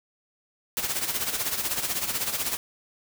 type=noise with tremolo; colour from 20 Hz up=white; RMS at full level=-26 dBFS; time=0.77-2.57 s; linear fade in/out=0 ms; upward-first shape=sine; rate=16 Hz; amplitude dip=65%; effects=none